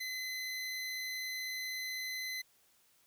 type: tone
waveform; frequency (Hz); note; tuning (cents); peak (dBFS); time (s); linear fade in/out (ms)
25% pulse; 2034; C7; -50; -34; 0-2.42; 10
effects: white hiss -69 dBFS RMS until 3.06 s

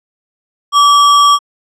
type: tone with sample-and-hold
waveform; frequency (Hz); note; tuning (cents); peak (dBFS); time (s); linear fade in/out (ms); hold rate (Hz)
sine; 1156; D6; -28; -4; 0.72-1.39; 50; 4410
effects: low-pass 7000 Hz 12 dB/octave

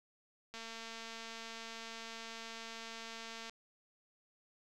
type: click train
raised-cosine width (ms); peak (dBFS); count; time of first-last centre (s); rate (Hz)
0.2; -30; 672; 0.54-3.496; 227
effects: none

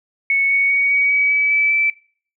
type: tone with pitch steps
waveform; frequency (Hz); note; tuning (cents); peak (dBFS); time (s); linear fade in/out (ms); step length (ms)
sine; 2211 / 2226 / 2242 / 2257 / 2273 / 2289 / 2305 / 2321; C#7 / C#7 / C#7 / C#7 / C#7 / D7 / D7 / D7; -5 / +7 / +19 / +31 / +43 / -45 / -33 / -21; -13; 0.3-1.9; 2; 200
effects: noise-tail reverb RT60 0.5 s tail -23 dB re dry

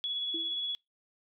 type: tone with tremolo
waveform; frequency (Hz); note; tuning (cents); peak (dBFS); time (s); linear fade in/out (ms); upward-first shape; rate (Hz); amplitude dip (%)
sine; 3379; G#7; +29; -30; 0.04-0.75; 0; sine; 17; 25
type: tone with exponential decay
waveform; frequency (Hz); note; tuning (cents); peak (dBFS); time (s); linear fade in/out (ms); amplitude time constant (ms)
sine; 329.6; E4; 0; -35; 0.34-0.63; 5; 61
effects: noise-tail reverb RT60 0.2 s tail -26 dB re dry

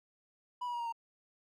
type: tone with pitch steps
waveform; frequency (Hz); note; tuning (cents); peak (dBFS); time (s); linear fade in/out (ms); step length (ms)
triangle; 984 / 968.2 / 952.7 / 937.4 / 922.4; B5 / B5 / A#5 / A#5 / A#5; -7 / -35 / +37 / +9 / -19; -33; 0.61-0.925; 10; 63
effects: none

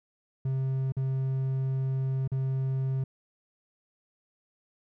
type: tone with dropouts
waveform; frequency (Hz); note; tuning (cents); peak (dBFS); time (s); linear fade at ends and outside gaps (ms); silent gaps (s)
triangle; 132.8; C3; +26; -24; 0.45-3.04; 5; 0.922-0.967 / 2.277-2.317
effects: none

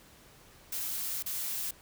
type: noise with dropouts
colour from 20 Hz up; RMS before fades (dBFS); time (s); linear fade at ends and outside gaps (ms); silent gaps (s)
blue; -35; 0.72-1.71; 5; 1.226-1.26
effects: pink hiss -57 dBFS RMS until 1.81 s

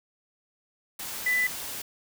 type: tone in noise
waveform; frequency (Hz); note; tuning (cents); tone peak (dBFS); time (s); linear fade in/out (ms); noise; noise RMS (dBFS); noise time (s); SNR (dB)
sine; 1994; B6; +16; -22; 1.26-1.47; 5; white; -36; 0.99-1.82; +11
effects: none

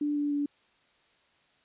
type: tone with pitch steps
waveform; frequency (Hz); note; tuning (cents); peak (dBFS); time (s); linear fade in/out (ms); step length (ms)
sine; 293.7 / 291 / 288.3; D4 / D4 / D4; 0 / -16 / -32; -26; 0.01-0.46; 5; 150
effects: white hiss -66 dBFS RMS until 1.64 s + resampled to 8000 Hz

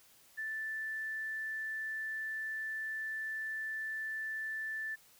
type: tone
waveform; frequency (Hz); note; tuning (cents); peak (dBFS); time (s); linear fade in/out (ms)
sine; 1760; A6; 0; -36; 0.37-4.96; 20
effects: white hiss -63 dBFS RMS until 5.19 s

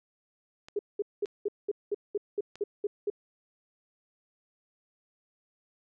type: clicks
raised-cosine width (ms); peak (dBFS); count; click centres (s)
0.2; -29; 3; 0.685 / 1.258 / 2.556
type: tone bursts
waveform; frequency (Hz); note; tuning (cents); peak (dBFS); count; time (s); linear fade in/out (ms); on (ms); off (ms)
sine; 410; G#4; -22; -26; 11; 0.76-3.101; 5; 31; 200
effects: none

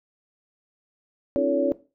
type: tone cluster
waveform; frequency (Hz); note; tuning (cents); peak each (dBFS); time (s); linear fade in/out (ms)
sine; 270.8 / 304.3 / 341.1 / 441.8 / 565; C#4 / D#4 / F4 / A4 / C#5; -40 / -38 / -41 / +7 / +33; -26 / -30 / -28 / -29 / -22; 1.36-1.72; 0
effects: noise-tail reverb RT60 0.3 s tail -17 dB re dry

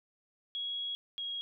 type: tone pair in turn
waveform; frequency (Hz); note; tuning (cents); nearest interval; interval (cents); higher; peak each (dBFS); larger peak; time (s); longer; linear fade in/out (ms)
sine; 3322 / 3291; G#7 / G#7; 0 / -16; unison; 16; first; -34 / -35; first; 0.55-0.95 / 1.18-1.41; first; 0
effects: none

